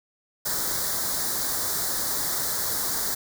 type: band-stop noise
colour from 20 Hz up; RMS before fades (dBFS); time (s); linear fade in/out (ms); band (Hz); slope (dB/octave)
white; -27; 0.45-3.15; 10; 1900 to 3800; 48
effects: none